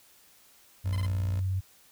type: tone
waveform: 15% pulse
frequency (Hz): 58.2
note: A#1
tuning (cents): -2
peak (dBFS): -33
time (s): 0.84-1.41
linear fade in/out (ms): 20
type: tone with vibrato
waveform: sine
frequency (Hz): 94.4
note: F#2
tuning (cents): +35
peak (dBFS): -26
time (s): 0.84-1.61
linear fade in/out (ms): 20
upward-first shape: triangle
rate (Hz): 18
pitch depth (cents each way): 25
type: tone bursts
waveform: 15% pulse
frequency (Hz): 1026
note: C6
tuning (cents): -34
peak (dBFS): -34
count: 3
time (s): 0.93-1.058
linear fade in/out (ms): 0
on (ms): 26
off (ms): 25
effects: white hiss -59 dBFS RMS until 1.91 s